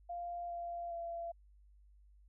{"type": "tone with pitch steps", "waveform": "sine", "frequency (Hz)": [696, 690, 680], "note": ["F5", "F5", "F5"], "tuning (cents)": [-6, -21, -46], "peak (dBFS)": -39, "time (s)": [0.09, 1.32], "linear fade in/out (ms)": 10, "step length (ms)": 410, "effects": ["added 50 Hz sine -60 dBFS peak until 2.28 s"]}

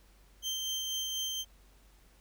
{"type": "tone with tremolo", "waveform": "30% pulse", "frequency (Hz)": 3136, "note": "G7", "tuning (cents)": 0, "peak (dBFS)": -29, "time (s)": [0.42, 1.45], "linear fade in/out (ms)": 50, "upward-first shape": "sine", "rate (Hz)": 4.1, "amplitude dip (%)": 25, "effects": ["added 48 Hz sine -59 dBFS peak until 2.2 s", "pink hiss -65 dBFS RMS until 2.2 s"]}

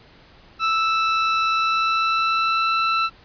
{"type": "tone with pitch glide", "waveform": "sawtooth", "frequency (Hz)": [1318.5, 1330], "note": ["E6", "E6"], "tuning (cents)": [0, 15], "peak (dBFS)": -14, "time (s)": [0.59, 3.1], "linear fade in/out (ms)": 50, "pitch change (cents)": 15, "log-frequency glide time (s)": [1.48, 2.73], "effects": ["pink hiss -50 dBFS RMS until 3.24 s", "resampled to 11025 Hz"]}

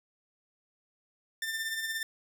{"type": "tone with tremolo", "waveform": "sawtooth", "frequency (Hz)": 1791, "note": "A6", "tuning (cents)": 30, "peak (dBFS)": -27, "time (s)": [1.42, 2.03], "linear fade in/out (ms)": 2, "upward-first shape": "sine", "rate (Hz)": 17, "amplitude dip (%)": 45, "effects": []}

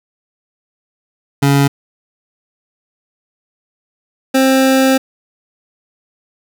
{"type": "tone pair in turn", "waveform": "25% pulse", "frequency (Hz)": [140.2, 264.7], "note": ["C#3", "C4"], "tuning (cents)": [20, 20], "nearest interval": "major seventh", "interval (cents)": 1100, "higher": "second", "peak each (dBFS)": -5, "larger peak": "neither", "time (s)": [[1.42, 1.68], [4.34, 4.98]], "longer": "second", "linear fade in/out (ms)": 10, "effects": []}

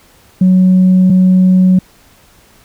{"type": "tone pair in turn", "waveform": "sine", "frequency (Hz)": [185, 185], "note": ["F#3", "F#3"], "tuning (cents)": [0, 0], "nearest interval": "unison", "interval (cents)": 0, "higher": "neither", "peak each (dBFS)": -3, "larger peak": "neither", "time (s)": [[0.41, 1.1], [1.1, 1.79]], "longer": "neither", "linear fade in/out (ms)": 5, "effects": ["tanh soft clip ceiling -2 dBFS", "pink hiss -46 dBFS RMS until 2.64 s"]}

